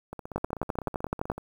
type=two click trains; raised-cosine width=1 ms; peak=-23 / -13 dBFS; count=21 / 12; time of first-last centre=0.13-1.38 / 0.36-1.3 s; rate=16 / 11.7 Hz; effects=8-bit